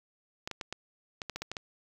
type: clicks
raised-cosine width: 0.2 ms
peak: -19 dBFS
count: 10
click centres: 0.475 / 0.513 / 0.612 / 0.726 / 1.218 / 1.297 / 1.36 / 1.42 / 1.516 / 1.568 s
effects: 8-bit